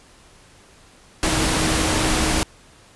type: tone in noise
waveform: sine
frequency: 316.2 Hz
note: D#4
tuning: 28 cents sharp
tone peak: -26 dBFS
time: 1.23-2.43 s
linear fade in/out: 0 ms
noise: pink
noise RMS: -20 dBFS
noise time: 1.23-2.43 s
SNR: -9 dB
effects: pink hiss -50 dBFS RMS until 2.95 s + resampled to 24000 Hz